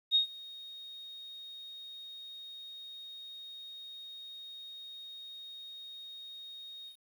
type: tone with ADSR envelope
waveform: sine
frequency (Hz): 3729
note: A#7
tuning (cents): 0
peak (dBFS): -21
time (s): 0.11-6.97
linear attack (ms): 43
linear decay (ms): 110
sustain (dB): -23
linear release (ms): 100
effects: 10-bit